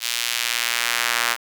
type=tone with high-pass filter sweep; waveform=sawtooth; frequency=118.5 Hz; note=A#2; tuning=29 cents sharp; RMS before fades=-23 dBFS; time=0-1.37 s; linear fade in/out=50 ms; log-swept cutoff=3300 to 1400 Hz; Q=1.1; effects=7-bit